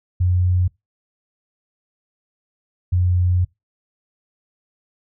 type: tone pair in turn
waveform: sine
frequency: 90.2 / 89.71 Hz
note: F#2 / F2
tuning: -44 / +47 cents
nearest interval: unison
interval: 9 cents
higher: first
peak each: -14 dBFS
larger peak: neither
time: 0.2-0.68 / 2.92-3.45 s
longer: second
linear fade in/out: 10 ms
effects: noise-tail reverb RT60 0.2 s tail -24 dB re dry